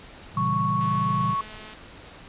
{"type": "chord", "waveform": "sine", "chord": "A# diminished seventh", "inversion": "none", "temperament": "equal", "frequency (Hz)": [116.54, 138.59, 164.81, 196], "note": ["A#2", "C#3", "E3", "G3"], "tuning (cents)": [0, 0, 0, 0], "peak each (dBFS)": -30, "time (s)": [0.34, 1.36], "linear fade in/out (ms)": 50}
{"type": "tone", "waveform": "sine", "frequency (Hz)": 1108.7, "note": "C#6", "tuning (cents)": 0, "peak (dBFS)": -23, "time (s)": [0.37, 1.41], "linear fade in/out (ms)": 2}
{"type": "click train", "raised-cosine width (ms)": 0.2, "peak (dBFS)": -26, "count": 200, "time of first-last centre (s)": [0.81, 1.736], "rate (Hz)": 215}
{"effects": ["pink hiss -45 dBFS RMS until 2.28 s", "resampled to 8000 Hz"]}